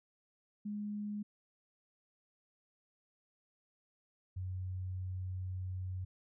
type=tone pair in turn; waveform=sine; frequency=207.7 / 92.52 Hz; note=G#3 / F#2; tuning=0 / 0 cents; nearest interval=octave + major second; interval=1400 cents; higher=first; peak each=-37 / -37 dBFS; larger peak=neither; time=0.65-1.23 / 4.36-6.05 s; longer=second; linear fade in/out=10 ms; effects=none